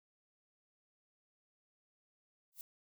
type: noise with exponential growth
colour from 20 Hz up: violet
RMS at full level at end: -42 dBFS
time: 2.52-2.61 s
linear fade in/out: 1 ms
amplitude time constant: 18 ms
effects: none